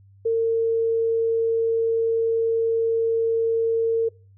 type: tone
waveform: sine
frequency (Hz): 455.1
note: A#4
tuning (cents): -42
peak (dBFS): -18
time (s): 0.25-4.09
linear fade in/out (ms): 10
effects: noise-tail reverb RT60 0.4 s tail -25 dB re dry + added 98 Hz sine -49 dBFS peak until 4.37 s